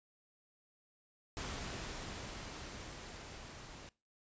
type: noise with level ramp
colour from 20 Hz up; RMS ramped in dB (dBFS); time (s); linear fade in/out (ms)
pink; -42 to -52; 1.37-3.89; 0
effects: noise-tail reverb RT60 0.3 s tail -22 dB re dry + resampled to 16000 Hz